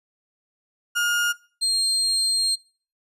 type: tone pair in turn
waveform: 35% pulse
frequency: 1423 / 4199 Hz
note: F6 / C8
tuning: +32 / +5 cents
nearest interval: octave + perfect fifth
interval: 1873 cents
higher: second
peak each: -18 dBFS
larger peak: neither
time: 0.95-1.33 / 1.61-2.56 s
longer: second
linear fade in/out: 20 ms
effects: noise-tail reverb RT60 0.4 s tail -21 dB re dry + resampled to 32000 Hz